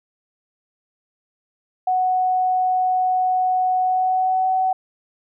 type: tone with pitch glide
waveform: sine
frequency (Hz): 740 to 752.1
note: F#5 to F#5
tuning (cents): 0 to +28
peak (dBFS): -16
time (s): 1.87-4.73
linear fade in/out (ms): 5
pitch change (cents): +28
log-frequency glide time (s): 3.82-4.49
effects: none